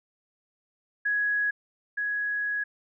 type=tone pair in turn; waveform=sine; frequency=1670 / 1670 Hz; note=G#6 / G#6; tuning=+9 / +9 cents; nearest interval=unison; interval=0 cents; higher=neither; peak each=-23 / -26 dBFS; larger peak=first; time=1.05-1.51 / 1.97-2.64 s; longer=second; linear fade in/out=10 ms; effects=none